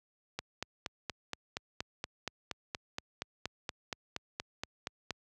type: click train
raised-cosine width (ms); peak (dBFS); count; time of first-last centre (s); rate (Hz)
0.2; -18; 21; 0.39-5.107; 4.24
effects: high-pass 60 Hz 12 dB/octave